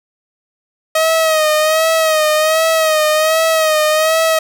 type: tone with vibrato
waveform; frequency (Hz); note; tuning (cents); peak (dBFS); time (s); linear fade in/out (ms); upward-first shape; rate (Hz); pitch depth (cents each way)
sawtooth; 630; D#5; +21; -7; 0.95-4.39; 5; sine; 1.3; 50
effects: none